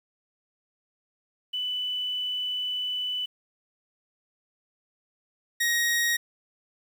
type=tone pair in turn; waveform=sine / sawtooth; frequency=2988 / 1882.3 Hz; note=F#7 / A#6; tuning=+16 / +16 cents; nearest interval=minor sixth; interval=800 cents; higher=first; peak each=-27 / -19 dBFS; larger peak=second; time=1.53-3.26 / 5.6-6.17 s; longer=first; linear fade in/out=10 ms; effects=9-bit